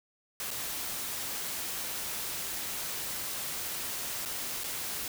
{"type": "noise with dropouts", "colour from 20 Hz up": "white", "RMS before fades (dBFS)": -36, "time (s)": [0.4, 5.08], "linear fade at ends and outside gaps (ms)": 1, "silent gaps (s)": [[0.506, 0.512], [4.252, 4.258], [4.636, 4.641]], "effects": []}